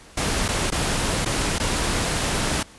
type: noise with dropouts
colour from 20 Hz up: pink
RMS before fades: -23 dBFS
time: 0.17-2.63 s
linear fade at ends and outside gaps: 5 ms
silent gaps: 0.482-0.486 / 0.704-0.72 / 1.249-1.258 / 1.585-1.598 s
effects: pink hiss -47 dBFS RMS until 2.78 s + resampled to 24000 Hz